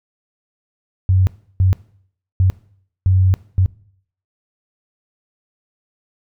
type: tone bursts at uneven times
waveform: sine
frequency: 93.6 Hz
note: F#2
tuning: 20 cents sharp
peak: -10 dBFS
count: 5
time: 1.09-1.27 / 1.6-1.73 / 2.4-2.5 / 3.06-3.34 / 3.58-3.66 s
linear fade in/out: 0 ms
effects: noise-tail reverb RT60 0.6 s tail -20 dB re dry